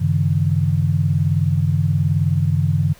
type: tone cluster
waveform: sine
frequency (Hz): 97.1 / 139.5 / 158.4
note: G2 / C#3 / D#3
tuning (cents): -16 / +11 / +31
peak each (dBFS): -19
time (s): 0-2.94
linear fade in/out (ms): 20
effects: pink hiss -48 dBFS RMS until 2.99 s